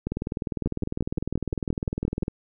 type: two click trains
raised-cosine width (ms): 3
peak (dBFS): -14 / -14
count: 10 / 45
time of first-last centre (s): 0.66-2.225 / 0.07-2.281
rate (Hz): 5.75 / 19.9
effects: none